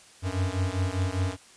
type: beating tone pair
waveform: square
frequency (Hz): 90.6 / 95.6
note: F#2 / G2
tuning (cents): -36 / -43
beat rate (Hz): 5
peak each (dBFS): -29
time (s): 0.22-1.37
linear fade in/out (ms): 50
effects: white hiss -53 dBFS RMS until 1.56 s + resampled to 22050 Hz